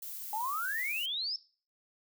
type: noise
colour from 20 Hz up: violet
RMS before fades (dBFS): -42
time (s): 0.02-1.06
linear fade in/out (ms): 5
type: exponential sweep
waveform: sine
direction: up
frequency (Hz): 820 to 5370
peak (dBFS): -32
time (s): 0.33-1.36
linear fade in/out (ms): 2
effects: noise-tail reverb RT60 0.4 s tail -19 dB re dry